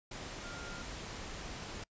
sine tone in noise, 1403 Hz, F6, 8 cents sharp, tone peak -48 dBFS, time 0.44-0.82 s, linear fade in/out 5 ms, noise pink, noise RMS -44 dBFS, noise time 0.11-1.84 s, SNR -7 dB, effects noise-tail reverb RT60 0.1 s tail -26 dB re dry + resampled to 16000 Hz

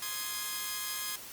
5% pulse chord, Ab major, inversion first, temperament equal, 1046.5 / 1244.5 / 1661.2 Hz, C6 / Eb6 / Ab6, 0 / 0 / 0 cents, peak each -27 / -30 / -27 dBFS, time 0.02-1.16 s, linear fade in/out 5 ms, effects white hiss -46 dBFS RMS until 1.32 s + Opus 48 kbps

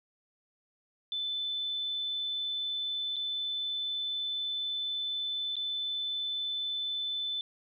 sine tone with dropouts, 3516 Hz, A7, 2 cents flat, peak -31 dBFS, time 1.12-7.41 s, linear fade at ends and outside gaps 1 ms, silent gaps 3.16-3.165 / 5.556-5.566 s, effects 12-bit

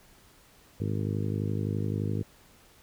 harmonic tone, 51.7 Hz, G#1, 7 cents flat, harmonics 2 / 3 / 4 / 5 / 6 / 7 / 8 / 9, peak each -30 / -34 / -36 / -38 / -40 / -41 / -42 / -43 dBFS, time 0.8-2.23 s, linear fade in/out 5 ms, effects pink hiss -58 dBFS RMS until 2.82 s

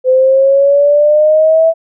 sine exponential sweep, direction up, 510 to 659.3 Hz, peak -5 dBFS, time 0.04-1.74 s, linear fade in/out 50 ms, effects none

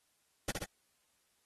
pink noise with echo, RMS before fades -34 dBFS, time 0.48-0.51 s, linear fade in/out 5 ms, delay 67 ms, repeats 2, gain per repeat -3 dB, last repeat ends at 0.644 s, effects white hiss -75 dBFS RMS until 1.45 s + AAC 32 kbps

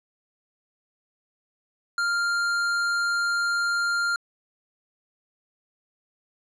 sine tone with tanh clipping, 1396.9 Hz, F6, in tune, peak -24 dBFS, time 1.98-4.16 s, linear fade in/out 2 ms, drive 15 dB, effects low-pass 9000 Hz 12 dB/octave

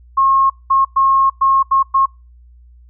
sine tone bursts at uneven times, 1080 Hz, C#6, 45 cents flat, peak -9 dBFS, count 6, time 0.17-0.5 / 0.7-0.85 / 0.96-1.3 / 1.41-1.63 / 1.71-1.83 / 1.94-2.06 s, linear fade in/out 10 ms, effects noise-tail reverb RT60 0.3 s tail -26 dB re dry + added 60 Hz sine -41 dBFS peak until 2.89 s

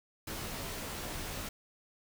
pink noise with comb filter, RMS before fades -40 dBFS, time 0.27-1.49 s, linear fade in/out 5 ms, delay 17 ms, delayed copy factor -0.55, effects none

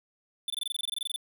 square tone bursts, 3521 Hz, A7, in tune, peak -30 dBFS, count 16, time 0.48-1.161 s, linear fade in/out 2 ms, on 21 ms, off 23 ms, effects none

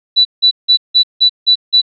sine tone bursts, 3961 Hz, B7, 4 cents sharp, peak -5 dBFS, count 7, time 0.16-1.817 s, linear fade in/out 20 ms, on 91 ms, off 170 ms, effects none

